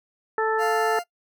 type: harmonic tone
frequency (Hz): 440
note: A4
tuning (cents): 0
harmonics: 1 / 2 / 3 / 4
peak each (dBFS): -23 / -26 / -28 / -29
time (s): 0.38-0.99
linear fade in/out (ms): 2
type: tone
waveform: 40% pulse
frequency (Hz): 698.5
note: F5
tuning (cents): 0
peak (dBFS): -26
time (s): 0.58-1.04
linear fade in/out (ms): 50
effects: noise-tail reverb RT60 0.1 s tail -21 dB re dry